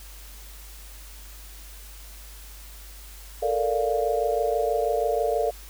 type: chord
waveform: sine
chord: Bb major seventh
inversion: third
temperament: equal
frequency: 440 / 466.2 / 587.3 / 698.5 Hz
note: A4 / Bb4 / D5 / F5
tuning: 0 / 0 / 0 / 0 cents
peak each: -27 dBFS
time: 3.42-5.51 s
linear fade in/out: 10 ms
effects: added 50 Hz sine -42 dBFS peak until 5.69 s + white hiss -47 dBFS RMS until 5.69 s